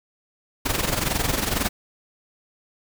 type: noise with amplitude modulation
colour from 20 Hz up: pink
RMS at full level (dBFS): -21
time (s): 0.65-1.69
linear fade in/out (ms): 10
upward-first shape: sine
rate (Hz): 22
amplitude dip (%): 70
effects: none